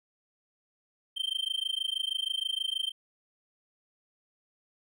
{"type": "tone with amplitude modulation", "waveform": "triangle", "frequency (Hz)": 3132, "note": "G7", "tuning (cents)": -2, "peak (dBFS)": -24, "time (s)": [1.16, 2.92], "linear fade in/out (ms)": 20, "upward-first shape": "sine", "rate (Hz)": 26.3, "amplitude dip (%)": 100, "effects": []}